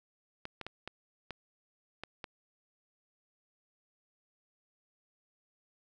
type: clicks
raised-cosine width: 0.3 ms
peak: -24 dBFS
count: 7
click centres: 0.454 / 0.613 / 0.666 / 0.876 / 1.307 / 2.036 / 2.242 s
effects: none